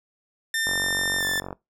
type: tone with pitch glide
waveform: sawtooth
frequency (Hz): 1800 to 1770.1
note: A6 to A6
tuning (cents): +39 to +10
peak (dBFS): -20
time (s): 0.54-1.4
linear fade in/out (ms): 2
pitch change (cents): -29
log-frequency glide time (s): 1.19-1.25
type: click train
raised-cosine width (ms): 1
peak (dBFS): -19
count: 41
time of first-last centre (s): 0.67-1.528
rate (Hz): 46.6
effects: noise-tail reverb RT60 0.2 s tail -22 dB re dry